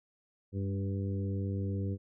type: harmonic tone with a mistuned harmonic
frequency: 98 Hz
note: G2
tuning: in tune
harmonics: 1 / 2 / 3 / 4 / 5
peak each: -32 / -38 / -42 / -44 / -46 dBFS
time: 0.52-1.98 s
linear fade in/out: 50 ms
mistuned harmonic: 2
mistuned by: +18 cents
effects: none